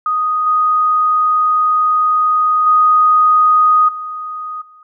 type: tone with level steps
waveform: sine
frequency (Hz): 1244.5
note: D#6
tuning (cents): 0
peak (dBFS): -13 / -10 / -7 / -22 / -40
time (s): 0.06-4.83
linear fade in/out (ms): 2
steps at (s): 0.46 / 2.66 / 3.88 / 4.61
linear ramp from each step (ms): 10
effects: none